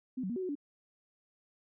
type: tone with pitch steps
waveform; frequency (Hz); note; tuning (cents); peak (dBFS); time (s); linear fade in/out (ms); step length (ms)
sine; 256.6 / 187.5 / 239 / 375.3 / 367.3 / 287.6; C4 / F#3 / A#3 / F#4 / F#4 / D4; -34 / +23 / +43 / +25 / -13 / -36; -33; 0.17-0.554; 10; 64
effects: none